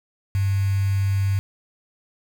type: tone with quantisation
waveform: sine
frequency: 98 Hz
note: G2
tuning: in tune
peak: -18 dBFS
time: 0.35-1.39 s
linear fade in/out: 0 ms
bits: 6
effects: none